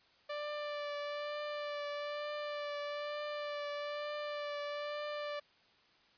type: tone with vibrato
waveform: sawtooth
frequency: 587.3 Hz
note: D5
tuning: in tune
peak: -34 dBFS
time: 0.29-5.4 s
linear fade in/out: 10 ms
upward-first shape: triangle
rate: 1.1 Hz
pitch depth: 20 cents each way
effects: white hiss -67 dBFS RMS until 6.17 s + resampled to 11025 Hz